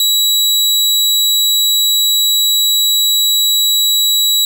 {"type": "tone", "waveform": "sawtooth", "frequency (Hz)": 3900, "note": "B7", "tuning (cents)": -23, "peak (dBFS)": -7, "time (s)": [0, 4.45], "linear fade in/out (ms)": 2, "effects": []}